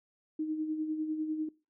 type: tone with tremolo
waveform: sine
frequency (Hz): 311.1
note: D#4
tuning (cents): 0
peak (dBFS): -29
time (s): 0.39-1.49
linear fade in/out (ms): 5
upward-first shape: sine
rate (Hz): 10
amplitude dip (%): 55
effects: noise-tail reverb RT60 0.3 s tail -21 dB re dry

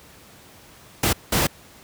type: noise bursts at uneven times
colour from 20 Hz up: pink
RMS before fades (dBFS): -19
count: 2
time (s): 1.03-1.13 / 1.32-1.47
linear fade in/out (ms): 5
effects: pink hiss -48 dBFS RMS until 1.83 s + high-pass 60 Hz 12 dB/octave

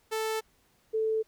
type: tone pair in turn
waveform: sawtooth / sine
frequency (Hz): 440 / 440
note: A4 / A4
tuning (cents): 0 / 0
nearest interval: unison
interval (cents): 0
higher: neither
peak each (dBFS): -25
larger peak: neither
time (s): 0.11-0.41 / 0.93-1.23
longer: neither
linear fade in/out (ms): 20
effects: pink hiss -67 dBFS RMS until 1.27 s

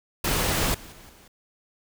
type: noise with level steps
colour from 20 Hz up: pink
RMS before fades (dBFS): -24 / -44 / -48 / -52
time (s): 0.24-1.28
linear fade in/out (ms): 5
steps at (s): 0.74 / 0.92 / 1.09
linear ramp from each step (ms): 5
effects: none

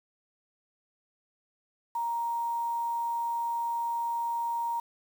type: tone with quantisation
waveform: sine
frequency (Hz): 935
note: A#5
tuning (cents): +5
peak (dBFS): -28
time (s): 1.95-4.8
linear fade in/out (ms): 5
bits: 8
effects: none

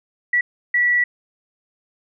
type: tone bursts at uneven times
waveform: sine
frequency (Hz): 1947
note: B6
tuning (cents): -25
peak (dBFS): -14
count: 2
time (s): 0.33-0.41 / 0.74-1.04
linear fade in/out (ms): 5
effects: none

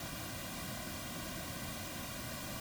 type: noise with comb filter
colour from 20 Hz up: pink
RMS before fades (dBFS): -43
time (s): 0-2.6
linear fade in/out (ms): 2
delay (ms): 2.3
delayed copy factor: -0.85
effects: none

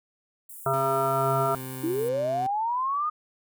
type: high-pass noise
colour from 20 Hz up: white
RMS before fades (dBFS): -43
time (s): 0.49-2.09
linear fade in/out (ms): 5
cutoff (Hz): 8000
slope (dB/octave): 48
type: harmonic tone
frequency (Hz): 135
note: C#3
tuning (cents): -45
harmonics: 1 / 3 / 5 / 7 / 9 / 10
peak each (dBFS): -30 / -30 / -26 / -31 / -31 / -29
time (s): 0.66-1.55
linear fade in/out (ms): 2
type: tone with pitch glide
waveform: 20% pulse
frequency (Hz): 134.1 to 130.36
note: C3 to C3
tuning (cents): +43 to -6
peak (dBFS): -30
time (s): 0.73-2.47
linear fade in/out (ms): 5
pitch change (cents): -49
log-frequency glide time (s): 1.21-1.55
type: linear sweep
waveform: sine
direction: up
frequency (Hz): 302.9 to 1244.5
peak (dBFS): -24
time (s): 1.83-3.1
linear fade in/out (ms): 10
effects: none

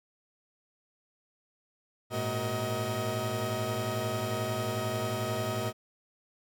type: tone cluster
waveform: 30% pulse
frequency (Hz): 105.7 / 116.9 / 374.5 / 470.7 / 632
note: G#2 / A#2 / F#4 / A#4 / D#5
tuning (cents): +31 / +5 / +21 / +17 / +27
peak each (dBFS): -34 / -33 / -35 / -39 / -32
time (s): 2.1-5.73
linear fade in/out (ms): 50
effects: none

